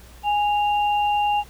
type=tone pair together; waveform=sine; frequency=827.4 / 2783 Hz; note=G#5 / F7; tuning=-7 / -7 cents; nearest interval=octave + major sixth; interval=2100 cents; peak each=-18 / -29 dBFS; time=0.23-1.44 s; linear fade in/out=50 ms; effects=added 60 Hz sine -44 dBFS peak until 1.49 s + pink hiss -49 dBFS RMS until 1.49 s